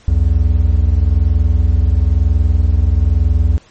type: tone pair together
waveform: triangle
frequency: 62.8 / 83.83 Hz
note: B1 / E2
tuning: +30 / +30 cents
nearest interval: perfect fourth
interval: 500 cents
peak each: -10 dBFS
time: 0.08-3.58 s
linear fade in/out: 0 ms
effects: pink hiss -47 dBFS RMS until 3.7 s + MP3 32 kbps